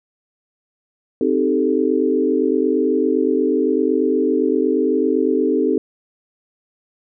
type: chord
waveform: sine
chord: A half-diminished seventh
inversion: first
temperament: equal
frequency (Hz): 261.6 / 311.1 / 392 / 440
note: C4 / Eb4 / G4 / A4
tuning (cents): 0 / 0 / 0 / 0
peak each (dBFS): -20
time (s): 1.21-5.78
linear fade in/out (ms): 2
effects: none